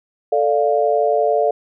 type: chord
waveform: sine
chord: D minor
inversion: second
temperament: equal with one note detuned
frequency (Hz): 441.3 / 587.3 / 698.5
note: A4 / D5 / F5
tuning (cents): +5 / 0 / 0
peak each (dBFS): -18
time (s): 0.32-1.51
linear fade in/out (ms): 5
effects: none